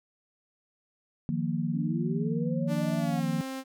sine chord, Eb suspended second, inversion none, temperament just, 155.56 / 175.01 / 233.3 Hz, Eb3 / F3 / Bb3, 0 / +4 / +2 cents, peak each -31 dBFS, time 1.29-3.41 s, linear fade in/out 0 ms
sine linear sweep, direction up, 261.6 to 728 Hz, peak -35 dBFS, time 1.74-3.2 s, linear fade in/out 5 ms
sawtooth tone with pitch glide, 293.7 to 264.7 Hz, D4 to C4, 0 to +20 cents, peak -30 dBFS, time 2.67-3.64 s, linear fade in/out 50 ms, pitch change -180 cents, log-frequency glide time 2.98-3.27 s
effects none

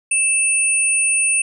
sine tone pair together, 2637 / 9316 Hz, E7 / D9, 0 / -15 cents, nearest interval octave + minor seventh, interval 2185 cents, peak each -18 / -16 dBFS, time 0.11-1.42 s, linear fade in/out 5 ms, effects none

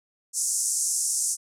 white band-pass noise, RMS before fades -26 dBFS, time 0.33-1.37 s, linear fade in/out 50 ms, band 5800 to 10000 Hz, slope 48 dB/octave, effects none

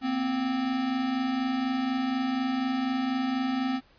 square tone pair together, 236.4 / 260.5 Hz, A#3 / C4, +24 / -7 cents, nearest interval major second, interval 169 cents, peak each -35 / -27 dBFS, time 0.01-3.81 s, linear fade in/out 50 ms, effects pink hiss -60 dBFS RMS until 3.98 s + resampled to 11025 Hz

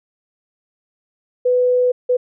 sine tone bursts at uneven times, 497.7 Hz, B4, 13 cents sharp, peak -12 dBFS, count 2, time 1.45-1.92 / 2.09-2.17 s, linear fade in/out 10 ms, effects none

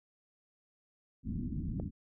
white low-pass noise, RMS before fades -37 dBFS, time 1.23-1.91 s, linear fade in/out 50 ms, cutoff 270 Hz, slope 48 dB/octave
click, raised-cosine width 2 ms, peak -25 dBFS, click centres 1.799 s
effects none

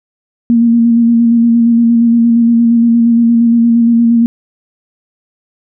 sine tone with vibrato, 233.1 Hz, A#3, in tune, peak -5 dBFS, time 0.5-4.26 s, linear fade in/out 0 ms, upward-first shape square, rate 8.6 Hz, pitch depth 19 cents each way, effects none

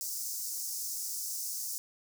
pink high-pass noise, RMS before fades -37 dBFS, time 0.01-1.78 s, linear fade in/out 0 ms, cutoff 5200 Hz, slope 48 dB/octave, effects none

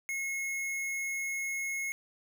square tone, 2171 Hz, C#7, 37 cents flat, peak -33 dBFS, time 0.09-1.92 s, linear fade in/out 0 ms, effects none

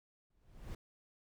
brown noise with exponential growth, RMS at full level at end -39 dBFS, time 0.3-0.75 s, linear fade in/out 5 ms, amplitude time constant 96 ms, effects none

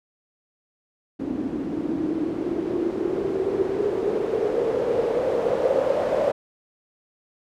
blue noise with low-pass filter sweep, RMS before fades -24 dBFS, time 1.19-6.32 s, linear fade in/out 10 ms, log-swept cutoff 280 to 570 Hz, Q 7.5, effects none

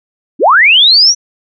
sine linear sweep, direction up, 209.3 to 5920 Hz, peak -3 dBFS, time 0.39-1.15 s, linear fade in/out 50 ms, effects none

